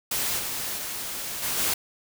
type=noise with level steps; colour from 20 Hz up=white; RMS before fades=-27 / -31 / -33 / -28 / -25 dBFS; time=0.11-1.74 s; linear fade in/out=5 ms; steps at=0.38 / 0.76 / 1.42 / 1.57 s; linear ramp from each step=20 ms; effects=none